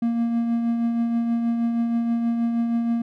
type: tone with tremolo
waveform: triangle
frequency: 233.1 Hz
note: A#3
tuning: in tune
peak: -16 dBFS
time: 0.02-3.02 s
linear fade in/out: 5 ms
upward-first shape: triangle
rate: 6.3 Hz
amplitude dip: 40%
effects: none